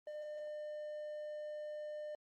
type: tone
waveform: triangle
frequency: 602 Hz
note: D5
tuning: 43 cents sharp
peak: -40 dBFS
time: 0.07-2.15 s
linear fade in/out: 2 ms
effects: Opus 24 kbps